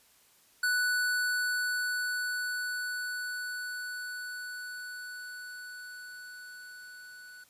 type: tone with level ramp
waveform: square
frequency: 1484 Hz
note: F#6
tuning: 5 cents sharp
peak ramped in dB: -26 to -48 dBFS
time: 0.63-7.44 s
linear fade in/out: 5 ms
effects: white hiss -63 dBFS RMS until 7.49 s + resampled to 32000 Hz